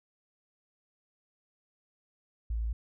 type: tone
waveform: sine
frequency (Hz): 55.8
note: A1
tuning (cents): +25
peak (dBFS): -29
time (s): 2.5-2.73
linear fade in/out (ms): 5
effects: none